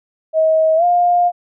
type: tone with pitch glide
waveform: sine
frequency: 636 to 705.7 Hz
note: D#5 to F5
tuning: +38 to +18 cents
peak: -10 dBFS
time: 0.33-1.32 s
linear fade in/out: 50 ms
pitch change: +180 cents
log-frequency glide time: 0.76-0.84 s
effects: none